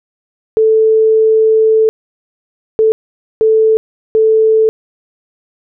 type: tone bursts at uneven times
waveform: sine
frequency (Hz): 440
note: A4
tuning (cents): 0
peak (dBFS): -6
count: 4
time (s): 0.57-1.89 / 2.79-2.92 / 3.41-3.77 / 4.15-4.69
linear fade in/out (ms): 0
effects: none